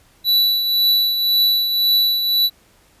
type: tone with tremolo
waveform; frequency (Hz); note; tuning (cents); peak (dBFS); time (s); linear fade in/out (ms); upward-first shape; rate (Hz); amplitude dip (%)
square; 3951; B7; 0; -12; 0.24-2.5; 50; triangle; 1.9; 55
effects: pink hiss -54 dBFS RMS until 3 s + resampled to 32000 Hz

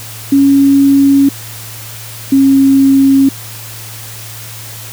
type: tone pair in turn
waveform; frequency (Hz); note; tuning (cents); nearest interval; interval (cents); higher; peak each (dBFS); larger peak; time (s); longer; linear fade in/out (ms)
sine; 277.2 / 272; C#4 / C#4; 0 / -33; unison; 33; first; -4; neither; 0.32-1.29 / 2.32-3.29; neither; 5
effects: added 111 Hz sine -30 dBFS peak until 4.92 s + white hiss -29 dBFS RMS until 4.92 s

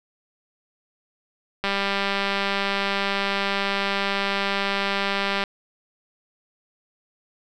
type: click train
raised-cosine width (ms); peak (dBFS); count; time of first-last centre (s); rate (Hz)
0.3; -8; 753; 1.64-5.438; 198
effects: none

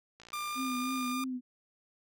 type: click train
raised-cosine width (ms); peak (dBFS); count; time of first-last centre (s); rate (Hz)
0.2; -34; 54; 0.2-1.114; 58
type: tone with pitch glide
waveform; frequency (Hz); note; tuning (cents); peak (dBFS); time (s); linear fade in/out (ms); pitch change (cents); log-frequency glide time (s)
sawtooth; 1194 to 1204.4; D6 to D6; +28 to +43; -31; 0.33-1.24; 2; +15; 0.5-0.56
type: tone with vibrato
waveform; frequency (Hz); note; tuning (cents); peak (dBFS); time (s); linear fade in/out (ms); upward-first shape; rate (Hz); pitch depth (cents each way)
sine; 256.2; C4; -36; -33; 0.55-1.41; 50; triangle; 3.3; 54
effects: none

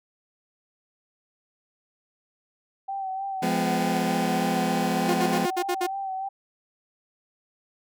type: tone with vibrato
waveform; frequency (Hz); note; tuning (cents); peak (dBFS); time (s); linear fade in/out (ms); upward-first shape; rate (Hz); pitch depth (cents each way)
sine; 772; G5; -27; -28; 2.88-6.29; 10; sine; 3.3; 36
type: chord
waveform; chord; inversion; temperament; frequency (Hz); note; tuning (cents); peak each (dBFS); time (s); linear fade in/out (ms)
sawtooth; F diminished; none; just; 174.61 / 209.5 / 251.4; F3 / Ab3 / Cb4; 0 / +15 / +31; -24; 3.42-5.46; 10
type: tone bursts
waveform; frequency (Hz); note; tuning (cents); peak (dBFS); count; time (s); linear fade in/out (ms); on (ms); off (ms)
sawtooth; 356.2; F4; +34; -20; 7; 5.08-5.869; 10; 63; 58
effects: none

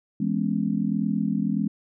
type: chord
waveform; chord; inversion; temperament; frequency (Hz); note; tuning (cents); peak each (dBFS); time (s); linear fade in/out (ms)
sine; C# minor seventh; first; just; 166.31 / 207.9 / 249.5 / 277.2; E3 / G#3 / B3 / C#4; +16 / +2 / +18 / 0; -29 / -24 / -30 / -30; 0.2-1.68; 5
effects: none

